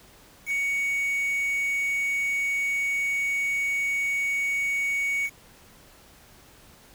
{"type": "tone with quantisation", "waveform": "triangle", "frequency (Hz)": 2235, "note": "C#7", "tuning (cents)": 14, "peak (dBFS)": -22, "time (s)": [0.46, 5.3], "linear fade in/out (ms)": 50, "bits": 7, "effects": ["pink hiss -53 dBFS RMS until 6.94 s"]}